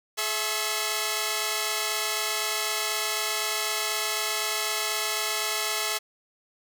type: tone cluster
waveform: 5% pulse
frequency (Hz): 426 / 661 / 1079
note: G#4 / E5 / C#6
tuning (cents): +44 / +5 / -47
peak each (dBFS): -19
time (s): 0.17-5.99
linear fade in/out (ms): 20
effects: none